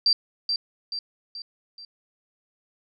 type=tone with echo; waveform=sine; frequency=4700 Hz; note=D8; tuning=1 cent sharp; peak=-16 dBFS; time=0.06-0.13 s; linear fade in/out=2 ms; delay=430 ms; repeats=4; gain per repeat=-6 dB; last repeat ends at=1.85 s; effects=none